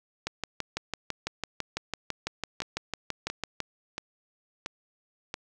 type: two click trains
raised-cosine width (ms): 0.2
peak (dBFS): -16 / -13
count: 5 / 21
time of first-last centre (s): 2.62-5.341 / 0.27-3.603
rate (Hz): 1.47 / 6
effects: none